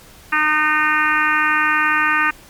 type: harmonic tone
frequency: 305.8 Hz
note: D#4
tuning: 30 cents flat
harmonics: 1 / 3 / 4 / 5 / 6 / 7 / 8 / 9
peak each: -29 / -25 / -19 / -19 / -19 / -28 / -23 / -28 dBFS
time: 0.32-2.31 s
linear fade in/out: 10 ms
effects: pink hiss -44 dBFS RMS until 2.49 s + MP3 96 kbps